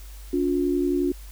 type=tone pair together; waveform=sine; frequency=284.1 / 355.2 Hz; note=C#4 / F4; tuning=+43 / +29 cents; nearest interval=major third; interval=386 cents; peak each=-23 dBFS; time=0.33-1.12 s; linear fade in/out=5 ms; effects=added 50 Hz sine -38 dBFS peak until 1.31 s + white hiss -50 dBFS RMS until 1.31 s